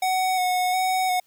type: tone with vibrato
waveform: square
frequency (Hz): 739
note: F#5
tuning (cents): -2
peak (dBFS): -21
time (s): 0.02-1.2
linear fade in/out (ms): 5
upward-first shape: square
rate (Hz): 1.4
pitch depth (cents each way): 19
effects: white hiss -64 dBFS RMS until 1.26 s